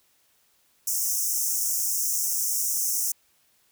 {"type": "high-pass noise", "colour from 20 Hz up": "pink", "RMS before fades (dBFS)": -26, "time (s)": [0.87, 3.12], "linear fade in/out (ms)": 5, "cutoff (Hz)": 5500, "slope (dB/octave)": 96, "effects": ["white hiss -65 dBFS RMS until 3.71 s"]}